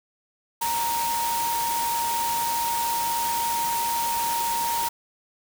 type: tone in noise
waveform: sine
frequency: 932.3 Hz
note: A#5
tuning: in tune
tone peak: -24 dBFS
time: 0.61-4.89 s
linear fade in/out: 10 ms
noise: white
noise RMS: -30 dBFS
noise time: 0.61-4.89 s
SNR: +3 dB
effects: none